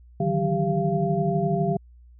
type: tone cluster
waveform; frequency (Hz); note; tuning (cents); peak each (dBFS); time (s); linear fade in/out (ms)
sine; 148.6 / 160.6 / 188.2 / 395.4 / 688; D3 / E3 / F#3 / G4 / F5; +21 / -45 / +30 / +15 / -26; -27; 0.2-1.77; 5
effects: added 60 Hz sine -47 dBFS peak until 2.19 s